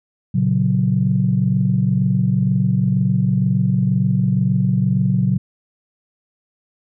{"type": "chord", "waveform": "sine", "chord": "F# major", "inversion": "first", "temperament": "equal", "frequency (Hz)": [116.54, 138.59, 185], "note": ["A#2", "C#3", "F#3"], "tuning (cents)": [0, 0, 0], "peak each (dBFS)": [-19, -18, -17], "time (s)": [0.34, 5.38], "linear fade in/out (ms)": 10, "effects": ["tanh soft clip ceiling -4 dBFS"]}